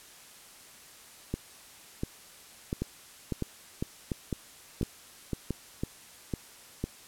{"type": "two click trains", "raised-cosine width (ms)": 3, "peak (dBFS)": [-17, -17], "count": [9, 7], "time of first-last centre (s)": [[2.82, 6.84], [1.34, 5.507]], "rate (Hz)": [1.99, 1.44], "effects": ["white hiss -52 dBFS RMS until 7.07 s", "low-pass 12000 Hz 12 dB/octave"]}